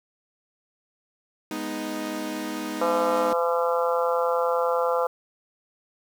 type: chord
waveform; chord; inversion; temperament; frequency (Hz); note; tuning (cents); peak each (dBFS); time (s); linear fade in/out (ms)
sawtooth; G# minor; none; equal; 207.7 / 246.9 / 311.1; G#3 / B3 / D#4; 0 / 0 / 0; -32 / -31 / -27; 1.51-3.33; 2
type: harmonic tone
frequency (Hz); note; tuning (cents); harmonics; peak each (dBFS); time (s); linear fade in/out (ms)
170; F3; -46; 3 / 4 / 5 / 6 / 7 / 8; -23 / -30 / -30 / -31 / -30 / -32; 2.81-5.07; 5
effects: 8-bit